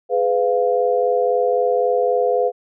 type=chord; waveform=sine; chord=F diminished; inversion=first; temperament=just; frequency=419.1 / 502.9 / 698.5 Hz; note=Ab4 / Cb5 / F5; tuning=+16 / +31 / 0 cents; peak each=-21 / -17 / -21 dBFS; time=0.09-2.52 s; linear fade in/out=50 ms; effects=none